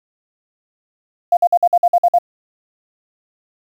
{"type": "tone bursts", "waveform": "sine", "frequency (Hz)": 698.5, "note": "F5", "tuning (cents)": 0, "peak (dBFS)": -8, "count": 9, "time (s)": [1.32, 2.186], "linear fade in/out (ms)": 5, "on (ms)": 50, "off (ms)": 52, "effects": ["7-bit"]}